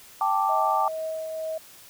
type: chord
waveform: sine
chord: G suspended second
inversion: none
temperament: equal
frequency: 784 / 880 / 1174.7 Hz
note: G5 / A5 / D6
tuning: 0 / 0 / 0 cents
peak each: -25 dBFS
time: 0.21-0.88 s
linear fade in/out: 2 ms
type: tone with tremolo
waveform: sine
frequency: 637 Hz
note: D#5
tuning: 41 cents sharp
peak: -27 dBFS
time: 0.49-1.58 s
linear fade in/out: 5 ms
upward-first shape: triangle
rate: 2.2 Hz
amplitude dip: 35%
effects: white hiss -49 dBFS RMS until 1.89 s